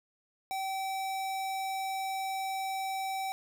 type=tone; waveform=square; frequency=770 Hz; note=G5; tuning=31 cents flat; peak=-33 dBFS; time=0.51-3.32 s; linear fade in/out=0 ms; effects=none

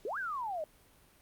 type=exponential two-way sweep; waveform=sine; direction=up then down; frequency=370 to 1664 to 591 Hz; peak=-34 dBFS; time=0.05-0.64 s; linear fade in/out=2 ms; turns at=0.18 s; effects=pink hiss -63 dBFS RMS until 1.21 s + Opus 48 kbps

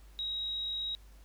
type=tone; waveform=sine; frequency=3814 Hz; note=A#7; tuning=39 cents sharp; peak=-33 dBFS; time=0.19-0.95 s; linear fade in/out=0 ms; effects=added 50 Hz sine -52 dBFS peak until 1.24 s + pink hiss -64 dBFS RMS until 1.24 s

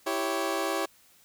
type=chord; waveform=20% pulse; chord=C# diminished; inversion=first; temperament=equal; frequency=329.6 / 392 / 554.4 Hz; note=E4 / G4 / C#5; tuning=0 / 0 / 0 cents; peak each=-27 dBFS; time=0.06-0.86 s; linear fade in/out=10 ms; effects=white hiss -60 dBFS RMS until 1.24 s

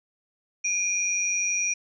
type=tone pair together; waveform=sine; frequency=2413 / 5756 Hz; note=D7 / F#8; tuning=+46 / -49 cents; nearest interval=octave + minor third; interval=1505 cents; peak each=-27 / -25 dBFS; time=0.64-1.74 s; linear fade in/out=10 ms; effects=none

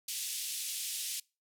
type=band-pass noise; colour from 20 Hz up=white; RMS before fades=-38 dBFS; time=0.08-1.2 s; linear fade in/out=5 ms; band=2700 to 12000 Hz; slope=24 dB/octave; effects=noise-tail reverb RT60 0.3 s tail -25 dB re dry

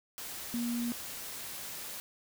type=tone in noise; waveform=sine; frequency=237.6 Hz; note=A#3; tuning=33 cents sharp; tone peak=-31 dBFS; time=0.54-0.92 s; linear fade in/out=0 ms; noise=white; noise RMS=-42 dBFS; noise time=0.18-2 s; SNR=+8 dB; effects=none

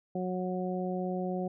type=harmonic tone; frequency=183.1 Hz; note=F#3; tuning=18 cents flat; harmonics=1 / 2 / 3 / 4; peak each=-33 / -36 / -38 / -39 dBFS; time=0.15-1.48 s; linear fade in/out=5 ms; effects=none

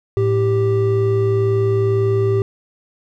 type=tone pair together; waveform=triangle; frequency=110 / 392 Hz; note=A2 / G4; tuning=0 / 0 cents; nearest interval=octave + minor seventh; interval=2200 cents; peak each=-15 / -14 dBFS; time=0.17-2.42 s; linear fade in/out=0 ms; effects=none

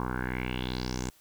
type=tone with low-pass filter sweep; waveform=10% pulse; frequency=62.6 Hz; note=B1; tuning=24 cents sharp; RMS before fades=-33 dBFS; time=0-1.1 s; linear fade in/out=0 ms; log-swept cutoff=1100 to 7700 Hz; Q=4.8; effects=white hiss -61 dBFS RMS until 1.2 s

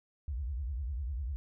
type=tone with vibrato; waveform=sine; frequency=65.6 Hz; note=C2; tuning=5 cents sharp; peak=-33 dBFS; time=0.28-1.36 s; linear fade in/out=0 ms; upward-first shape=sine; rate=10 Hz; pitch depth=270 cents each way; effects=none

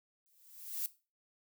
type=noise with exponential growth; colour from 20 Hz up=violet; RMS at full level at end=-34 dBFS; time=0.26-0.86 s; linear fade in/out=0 ms; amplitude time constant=130 ms; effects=noise-tail reverb RT60 0.3 s tail -17 dB re dry

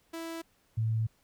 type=tone pair in turn; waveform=sawtooth / sine; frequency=329.6 / 111.4 Hz; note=E4 / A2; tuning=0 / +22 cents; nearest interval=octave + perfect fifth; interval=1878 cents; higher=first; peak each=-33 / -26 dBFS; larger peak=second; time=0.13-0.42 / 0.77-1.07 s; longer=second; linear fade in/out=10 ms; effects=pink hiss -69 dBFS RMS until 1.23 s

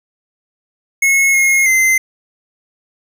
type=tone with pitch steps; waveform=square; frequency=2179 / 2154 / 2070 Hz; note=C#7 / C7 / C7; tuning=-30 / +50 / -19 cents; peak=-10 dBFS; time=1.02-1.98 s; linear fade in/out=5 ms; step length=320 ms; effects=none

